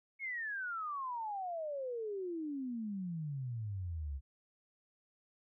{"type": "exponential sweep", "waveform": "sine", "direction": "down", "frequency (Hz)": [2217, 65.6], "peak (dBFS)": -37, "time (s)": [0.19, 4.21], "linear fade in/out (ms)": 50, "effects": []}